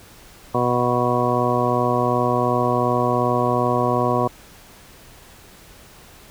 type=harmonic tone; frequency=122.7 Hz; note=B2; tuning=11 cents flat; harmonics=1 / 2 / 3 / 4 / 5 / 6 / 8 / 9; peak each=-25 / -25 / -25 / -25 / -25 / -25 / -25 / -25 dBFS; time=0.54-4.28 s; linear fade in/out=10 ms; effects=pink hiss -46 dBFS RMS until 6.3 s